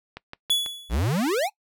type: click train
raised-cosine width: 0.3 ms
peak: -20 dBFS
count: 4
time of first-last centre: 0.17-0.662 s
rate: 6.1 Hz
type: tone with exponential decay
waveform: 45% pulse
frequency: 3400 Hz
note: G#7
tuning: 40 cents sharp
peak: -17 dBFS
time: 0.5-1.01 s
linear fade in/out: 5 ms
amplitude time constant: 110 ms
type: exponential sweep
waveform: square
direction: up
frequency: 50 to 892 Hz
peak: -22 dBFS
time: 0.89-1.5 s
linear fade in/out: 50 ms
effects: noise-tail reverb RT60 0.1 s tail -22 dB re dry